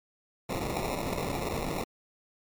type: noise with sample-and-hold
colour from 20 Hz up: blue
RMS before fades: -32 dBFS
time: 0.49-1.84 s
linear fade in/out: 5 ms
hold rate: 1575 Hz
effects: MP3 96 kbps